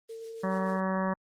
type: noise with tremolo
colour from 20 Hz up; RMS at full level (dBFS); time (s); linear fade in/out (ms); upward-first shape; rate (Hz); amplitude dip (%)
violet; -41; 0.08-0.81; 20; sine; 6.9; 60
type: tone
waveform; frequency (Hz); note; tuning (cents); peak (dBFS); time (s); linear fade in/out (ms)
sine; 452.2; A4; +47; -38; 0.09-0.77; 10
type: harmonic tone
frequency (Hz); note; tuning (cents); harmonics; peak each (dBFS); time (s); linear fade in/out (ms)
189.3; F#3; +40; 1 / 2 / 3 / 4 / 5 / 6 / 7 / 8 / 9 / 10; -29 / -40 / -33 / -42 / -35 / -36 / -45 / -46 / -40 / -47; 0.43-1.14; 10
effects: low-pass 5000 Hz 12 dB/octave + Opus 24 kbps